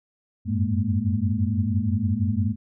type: tone cluster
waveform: sine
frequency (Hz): 90.7 / 96.8 / 108.1 / 209.9 / 234.2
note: F#2 / G2 / A2 / G#3 / A#3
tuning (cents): -34 / -21 / -30 / +19 / +8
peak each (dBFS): -29 / -25 / -27 / -27 / -28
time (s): 0.45-2.56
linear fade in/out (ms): 50
effects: none